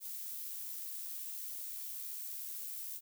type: noise with amplitude modulation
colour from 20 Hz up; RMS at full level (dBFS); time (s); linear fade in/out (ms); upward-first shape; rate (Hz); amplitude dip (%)
violet; -42; 0-3.01; 50; sine; 75.7; 25
effects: none